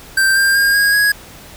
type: tone with pitch steps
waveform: square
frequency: 1568 / 1590.8 / 1613.9 / 1637.4 / 1661.2 Hz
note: G6 / G6 / G6 / G#6 / G#6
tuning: 0 / +25 / +50 / -25 / 0 cents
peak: -11 dBFS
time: 0.17-1.12 s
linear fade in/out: 5 ms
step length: 190 ms
effects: pink hiss -38 dBFS RMS until 1.56 s